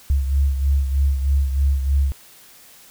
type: beating tone pair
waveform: sine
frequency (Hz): 68.6 / 71.8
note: C#2 / D2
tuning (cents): -17 / -39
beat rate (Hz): 3.2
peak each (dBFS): -16 / -24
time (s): 0.1-2.12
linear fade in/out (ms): 0
effects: white hiss -47 dBFS RMS until 2.9 s